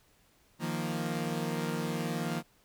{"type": "chord", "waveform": "sawtooth", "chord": "Eb suspended second", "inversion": "none", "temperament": "equal", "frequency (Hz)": [155.56, 174.61, 233.1], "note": ["Eb3", "F3", "Bb3"], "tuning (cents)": [0, 0, 0], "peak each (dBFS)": -32, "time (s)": [0.59, 2.43], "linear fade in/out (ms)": 50, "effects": ["pink hiss -66 dBFS RMS until 2.64 s"]}